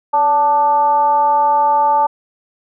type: tone with frequency modulation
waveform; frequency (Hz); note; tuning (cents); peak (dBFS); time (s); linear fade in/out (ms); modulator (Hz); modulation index
sine; 880; A5; 0; -10; 0.13-2.07; 10; 307; 0.53
effects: none